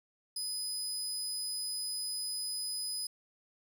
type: tone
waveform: 25% pulse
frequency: 5000 Hz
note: D#8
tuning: 8 cents sharp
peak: -30 dBFS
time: 0.36-3.07 s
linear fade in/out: 5 ms
effects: none